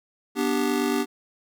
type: chord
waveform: square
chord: G major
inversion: first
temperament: just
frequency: 245 / 294 / 392 Hz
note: B3 / D4 / G4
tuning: -14 / +2 / 0 cents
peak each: -27 dBFS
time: 0.35-1.06 s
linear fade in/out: 50 ms
effects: none